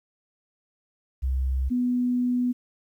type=tone pair in turn; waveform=sine; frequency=65.41 / 247 Hz; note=C2 / B3; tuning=0 / 0 cents; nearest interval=octave + major seventh; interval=2300 cents; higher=second; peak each=-22 / -21 dBFS; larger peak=second; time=1.22-1.7 / 1.7-2.53 s; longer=second; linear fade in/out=20 ms; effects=10-bit